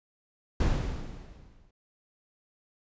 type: noise with exponential decay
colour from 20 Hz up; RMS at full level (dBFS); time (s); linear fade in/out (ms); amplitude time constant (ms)
brown; -22; 0.6-1.71; 5; 240
effects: resampled to 16000 Hz